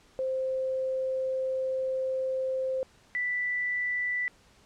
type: tone pair in turn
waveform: sine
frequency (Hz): 523.3 / 1975.7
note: C5 / B6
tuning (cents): 0 / 0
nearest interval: octave + major seventh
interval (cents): 2300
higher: second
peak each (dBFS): -27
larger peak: neither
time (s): 0.19-2.83 / 3.15-4.28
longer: first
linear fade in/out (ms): 0
effects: pink hiss -60 dBFS RMS until 4.65 s + low-pass 8000 Hz 12 dB/octave